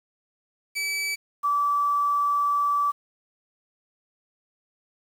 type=tone pair in turn; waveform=sawtooth / sine; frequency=2300 / 1156 Hz; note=D7 / D6; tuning=-37 / -28 cents; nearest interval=octave; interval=1191 cents; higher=first; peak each=-22 / -20 dBFS; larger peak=second; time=0.75-1.16 / 1.43-2.92 s; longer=second; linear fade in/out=20 ms; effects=low-pass 12000 Hz 12 dB/octave + 8-bit